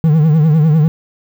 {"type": "tone with vibrato", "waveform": "triangle", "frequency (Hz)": 155.56, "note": "D#3", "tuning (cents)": 0, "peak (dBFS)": -5, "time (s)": [0.04, 0.88], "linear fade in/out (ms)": 0, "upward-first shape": "triangle", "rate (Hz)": 10, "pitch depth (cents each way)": 120, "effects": ["7-bit"]}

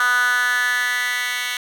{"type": "tone with high-pass filter sweep", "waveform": "10% pulse", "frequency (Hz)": 246.9, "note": "B3", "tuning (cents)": 0, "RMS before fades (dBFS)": -20, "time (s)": [0, 1.57], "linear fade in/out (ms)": 2, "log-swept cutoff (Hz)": [1400, 2300], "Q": 5.6, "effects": []}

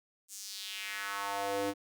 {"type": "tone with high-pass filter sweep", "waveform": "square", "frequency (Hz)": 100, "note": "G2", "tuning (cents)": 35, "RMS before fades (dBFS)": -37, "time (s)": [0.28, 1.74], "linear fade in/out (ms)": 50, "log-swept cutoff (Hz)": [7800, 340], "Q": 2.4, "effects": []}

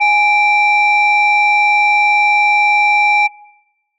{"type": "tone pair together", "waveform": "sine", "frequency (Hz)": [831, 2350], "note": ["G#5", "D7"], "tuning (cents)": [1, 1], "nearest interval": "octave + tritone", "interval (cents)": 1800, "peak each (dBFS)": -10, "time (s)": [0, 3.28], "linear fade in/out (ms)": 20, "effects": ["noise-tail reverb RT60 1.0 s tail -23 dB re dry", "tanh soft clip ceiling -5 dBFS"]}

